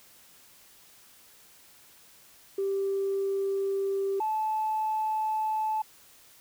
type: tone pair in turn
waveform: sine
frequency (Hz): 392 / 868.6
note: G4 / A5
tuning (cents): 0 / -23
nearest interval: octave + major second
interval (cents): 1377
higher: second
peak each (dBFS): -25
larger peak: neither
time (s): 2.58-4.2 / 4.2-5.82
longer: neither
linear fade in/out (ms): 5
effects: tanh soft clip ceiling -21 dBFS + white hiss -56 dBFS RMS until 6.4 s